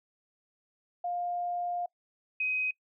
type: tone pair in turn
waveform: sine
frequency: 705 / 2519 Hz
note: F5 / D#7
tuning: +16 / +21 cents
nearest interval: octave + minor seventh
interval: 2205 cents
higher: second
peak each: -30 / -27 dBFS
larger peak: second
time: 1.04-1.86 / 2.4-2.71 s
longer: first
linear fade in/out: 5 ms
effects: noise-tail reverb RT60 0.1 s tail -25 dB re dry